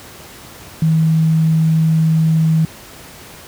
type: tone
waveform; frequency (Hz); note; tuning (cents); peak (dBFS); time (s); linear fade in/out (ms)
sine; 160; D#3; +49; -10; 0.82-2.65; 2
effects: pink hiss -37 dBFS RMS until 3.47 s + high-pass 60 Hz 12 dB/octave